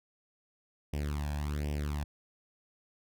sawtooth tone with flanger, 73.42 Hz, D2, in tune, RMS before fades -34 dBFS, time 0.93-2.04 s, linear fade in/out 5 ms, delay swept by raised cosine 0.36 to 1.22 ms, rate 1.3 Hz, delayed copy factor +0.85, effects none

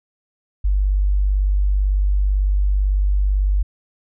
sine tone, 49 Hz, G1, in tune, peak -14 dBFS, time 0.64-3.63 s, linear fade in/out 10 ms, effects none

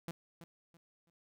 sawtooth tone with echo, 168.4 Hz, E3, 37 cents sharp, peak -35 dBFS, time 0.08-0.11 s, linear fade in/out 0 ms, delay 330 ms, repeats 3, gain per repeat -11 dB, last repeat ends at 1.1 s, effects none

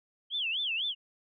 sine tone with vibrato, 3042 Hz, F#7, 47 cents sharp, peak -29 dBFS, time 0.3-0.95 s, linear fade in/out 50 ms, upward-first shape sine, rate 4 Hz, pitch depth 270 cents each way, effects none

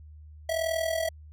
square tone with amplitude modulation, 652 Hz, E5, 19 cents flat, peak -24 dBFS, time 0.49-1.09 s, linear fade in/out 5 ms, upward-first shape sine, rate 41 Hz, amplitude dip 70%, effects added 76 Hz sine -45 dBFS peak until 1.32 s

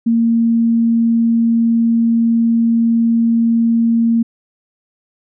sine tone, 230.4 Hz, A#3, 20 cents flat, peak -10 dBFS, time 0.06-4.23 s, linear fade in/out 10 ms, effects none

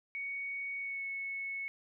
sine tone with pitch glide, 2232 to 2203 Hz, C#7 to C#7, +11 to -11 cents, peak -36 dBFS, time 0.15-1.68 s, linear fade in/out 0 ms, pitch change -22 cents, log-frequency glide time 0.77-1.04 s, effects none

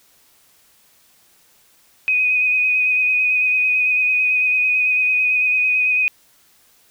sine tone with vibrato, 2500 Hz, D#7, 8 cents sharp, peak -14 dBFS, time 2.08-6.08 s, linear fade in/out 0 ms, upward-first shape sine, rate 9 Hz, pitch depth 21 cents each way, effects white hiss -55 dBFS RMS until 6.9 s

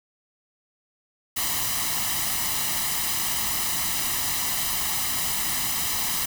white noise with comb filter, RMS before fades -26 dBFS, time 1.36-6.26 s, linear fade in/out 10 ms, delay 1 ms, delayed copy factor +0.65, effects none

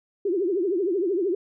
sine tone with vibrato, 370 Hz, F#4, in tune, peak -21 dBFS, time 0.25-1.35 s, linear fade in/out 5 ms, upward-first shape triangle, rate 13 Hz, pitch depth 230 cents each way, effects none

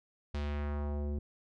square tone with low-pass filter sweep, 73 Hz, D2, 10 cents flat, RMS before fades -35 dBFS, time 0.34-1.19 s, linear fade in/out 5 ms, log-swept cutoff 4700 to 340 Hz, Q 1.2, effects none

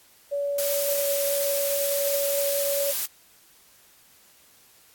sine tone with pitch glide, 569 to 565.1 Hz, C#5 to C#5, +45 to +33 cents, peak -24 dBFS, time 0.31-2.92 s, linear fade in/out 20 ms, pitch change -12 cents, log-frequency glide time 0.79-1.1 s
blue noise, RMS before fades -27 dBFS, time 0.58-3.06 s, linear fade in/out 5 ms
effects white hiss -56 dBFS RMS until 4.94 s + AAC 64 kbps

